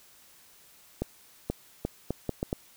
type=accelerating click train; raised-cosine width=2 ms; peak=-15 dBFS; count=7; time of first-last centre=1.02-2.529 s; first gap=480 ms; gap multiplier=0.73; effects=white hiss -57 dBFS RMS until 2.76 s

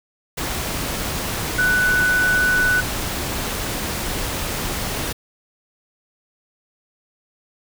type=tone in noise; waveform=sine; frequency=1488 Hz; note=F#6; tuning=9 cents sharp; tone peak=-15 dBFS; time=1.58-2.81 s; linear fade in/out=10 ms; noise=pink; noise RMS=-25 dBFS; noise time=0.37-5.13 s; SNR=+7 dB; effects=none

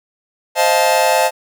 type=chord; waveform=45% pulse; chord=F dominant seventh; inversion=second; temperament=just; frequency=523.8 / 628.6 / 698.5 / 873.1 Hz; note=C5 / Eb5 / F5 / A5; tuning=+2 / +18 / 0 / -14 cents; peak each=-18 / -17 / -18 / -16 dBFS; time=0.55-1.31 s; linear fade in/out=50 ms; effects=none

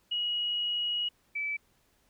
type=tone pair in turn; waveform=sine; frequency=2902 / 2308 Hz; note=F#7 / D7; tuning=-34 / -31 cents; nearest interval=major third; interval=397 cents; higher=first; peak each=-28 / -30 dBFS; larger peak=first; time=0.11-1.09 / 1.35-1.57 s; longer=first; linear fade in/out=10 ms; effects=pink hiss -69 dBFS RMS until 2.09 s

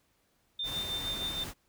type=tone with tremolo; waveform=sine; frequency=3598 Hz; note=A7; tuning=38 cents sharp; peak=-31 dBFS; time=0.59-1.44 s; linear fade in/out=5 ms; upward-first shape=sine; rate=6.4 Hz; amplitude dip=50%
type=noise; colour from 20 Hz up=pink; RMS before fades=-41 dBFS; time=0.63-1.54 s; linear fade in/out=50 ms
effects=pink hiss -72 dBFS RMS until 1.68 s

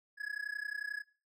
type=tone with amplitude modulation; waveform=triangle; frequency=1685 Hz; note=G#6; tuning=25 cents sharp; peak=-31 dBFS; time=0.17-1.04 s; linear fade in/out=50 ms; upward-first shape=sine; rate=31.2 Hz; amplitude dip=95%; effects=noise-tail reverb RT60 0.4 s tail -21 dB re dry

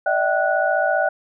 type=tone cluster; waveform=sine; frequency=595 / 650 / 768 / 1469 Hz; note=D5 / E5 / G5 / F#6; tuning=+22 / -24 / -36 / -13 cents; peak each=-22 dBFS; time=0.06-1.09 s; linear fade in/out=5 ms; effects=none

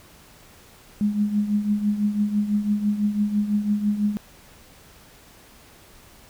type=tone with tremolo; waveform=sine; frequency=207.7 Hz; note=G#3; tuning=in tune; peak=-16 dBFS; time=1.01-4.17 s; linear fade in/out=0 ms; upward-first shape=triangle; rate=6 Hz; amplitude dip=75%; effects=pink hiss -50 dBFS RMS until 6.29 s

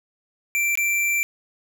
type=tone with dropouts; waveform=square; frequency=2349 Hz; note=D7; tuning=in tune; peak=-20 dBFS; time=0.55-1.23 s; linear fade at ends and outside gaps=0 ms; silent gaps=0.754-0.774 s; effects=none

